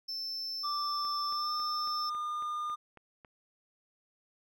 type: tone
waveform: triangle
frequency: 5310 Hz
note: E8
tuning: 12 cents sharp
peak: -34 dBFS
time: 0.08-2.1 s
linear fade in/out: 10 ms
type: tone with pitch glide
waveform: triangle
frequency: 1174.7 to 1211.9 Hz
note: D6 to D#6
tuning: 0 to -46 cents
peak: -31 dBFS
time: 0.63-2.76 s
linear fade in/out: 20 ms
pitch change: +54 cents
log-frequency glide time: 1.28-1.53 s
type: click train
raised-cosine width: 0.5 ms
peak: -37 dBFS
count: 9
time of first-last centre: 1.05-3.248 s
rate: 3.64 Hz
effects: none